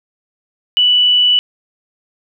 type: tone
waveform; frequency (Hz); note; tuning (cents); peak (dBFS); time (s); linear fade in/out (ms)
sine; 2963; F#7; +2; -8; 0.77-1.39; 0
effects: none